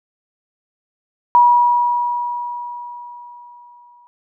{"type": "tone with exponential decay", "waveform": "sine", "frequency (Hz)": 965, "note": "B5", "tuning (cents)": -40, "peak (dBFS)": -6, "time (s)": [1.35, 4.07], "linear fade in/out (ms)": 0, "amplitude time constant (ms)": 590, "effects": []}